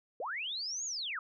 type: linear two-way sweep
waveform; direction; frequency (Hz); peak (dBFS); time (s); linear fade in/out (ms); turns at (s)
sine; up then down; 415.3 to 6870 to 1168; -35; 0.2-1.19; 2; 0.85
effects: none